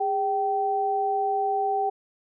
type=tone pair together; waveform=sine; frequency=408 / 774 Hz; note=G#4 / G5; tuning=-31 / -22 cents; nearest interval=major seventh; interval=1109 cents; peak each=-28 / -23 dBFS; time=0-1.9 s; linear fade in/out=10 ms; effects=none